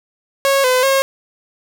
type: tone with pitch steps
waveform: sawtooth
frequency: 549 / 508 / 541 Hz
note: C#5 / B4 / C#5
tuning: -17 / +49 / -42 cents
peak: -8 dBFS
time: 0.45-1.02 s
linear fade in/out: 0 ms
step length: 190 ms
effects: none